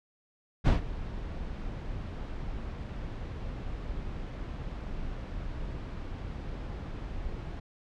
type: noise with ADSR envelope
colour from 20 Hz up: brown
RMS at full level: -19 dBFS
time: 0.64-7.6 s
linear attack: 33 ms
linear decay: 130 ms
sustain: -18 dB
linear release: 8 ms
effects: low-pass 4000 Hz 12 dB/octave